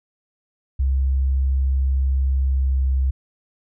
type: tone with pitch glide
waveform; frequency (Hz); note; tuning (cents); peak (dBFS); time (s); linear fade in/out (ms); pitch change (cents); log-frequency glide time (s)
sine; 66.7 to 66.05; C2 to C2; +34 to +17; -16; 0.79-3.11; 10; -17; 2.44-2.87
effects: none